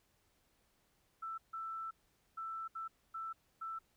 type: tone bursts at uneven times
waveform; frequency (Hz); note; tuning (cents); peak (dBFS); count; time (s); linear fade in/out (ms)
sine; 1327; E6; +11; -40; 6; 1.22-1.38 / 1.53-1.91 / 2.37-2.68 / 2.75-2.88 / 3.14-3.33 / 3.61-3.79; 10
effects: pink hiss -75 dBFS RMS until 3.96 s